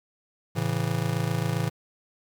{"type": "chord", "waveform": "square", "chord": "A major", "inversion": "none", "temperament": "just", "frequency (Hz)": [110, 137.5, 165], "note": ["A2", "C#3", "E3"], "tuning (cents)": [0, -14, 2], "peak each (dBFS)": -30, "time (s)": [0.55, 1.7], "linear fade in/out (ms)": 20, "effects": ["9-bit"]}